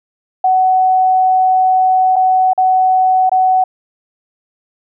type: tone with dropouts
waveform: sine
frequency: 748 Hz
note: F#5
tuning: 19 cents sharp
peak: -8 dBFS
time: 0.44-3.64 s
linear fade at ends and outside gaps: 5 ms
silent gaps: 2.159-2.163 / 2.534-2.577 / 3.295-3.316 s
effects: none